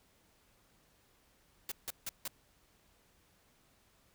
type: noise bursts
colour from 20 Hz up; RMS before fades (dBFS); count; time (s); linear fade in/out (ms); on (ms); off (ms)
white; -39; 4; 1.69-2.278; 2; 27; 160
effects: pink hiss -69 dBFS RMS until 4.14 s